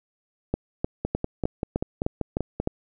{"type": "two click trains", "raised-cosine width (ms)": 2, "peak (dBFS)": [-10, -12], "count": [8, 9], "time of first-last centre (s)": [[0.54, 2.674], [1.05, 2.6]], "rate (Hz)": [3.28, 5.16], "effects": []}